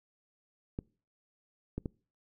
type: clicks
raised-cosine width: 3 ms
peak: -22 dBFS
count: 3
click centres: 0.789 / 1.78 / 1.858 s
effects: noise-tail reverb RT60 0.4 s tail -25 dB re dry